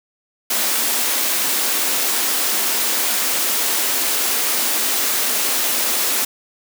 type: high-pass noise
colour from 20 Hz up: white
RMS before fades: -19 dBFS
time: 0.5-6.25 s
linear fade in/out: 5 ms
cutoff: 210 Hz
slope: 96 dB/octave
effects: none